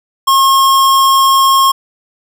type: tone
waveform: square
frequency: 1079 Hz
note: C#6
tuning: 47 cents flat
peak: -7 dBFS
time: 0.27-1.72 s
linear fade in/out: 10 ms
effects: none